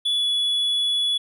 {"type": "tone with pitch glide", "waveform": "triangle", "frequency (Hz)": [3426, 3406], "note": ["A7", "G#7"], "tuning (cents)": [-47, 43], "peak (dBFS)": -18, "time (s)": [0.05, 1.18], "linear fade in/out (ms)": 10, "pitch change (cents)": -10, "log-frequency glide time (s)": [0.16, 0.27], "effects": []}